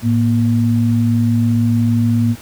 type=tone pair together; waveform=sine; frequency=110 / 236.1 Hz; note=A2 / A#3; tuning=0 / +22 cents; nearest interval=octave + minor second; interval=1322 cents; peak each=-14 dBFS; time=0.02-2.36 s; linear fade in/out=50 ms; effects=pink hiss -38 dBFS RMS until 2.41 s